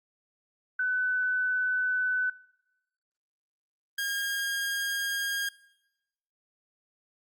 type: tone pair in turn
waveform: sine / sawtooth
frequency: 1503 / 1622.1 Hz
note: F#6 / G#6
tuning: +27 / -41 cents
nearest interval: minor second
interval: 132 cents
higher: second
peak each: -25 dBFS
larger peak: neither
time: 0.79-2.3 / 3.98-5.49 s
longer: neither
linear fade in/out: 5 ms
effects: noise-tail reverb RT60 1.0 s tail -23 dB re dry + Opus 48 kbps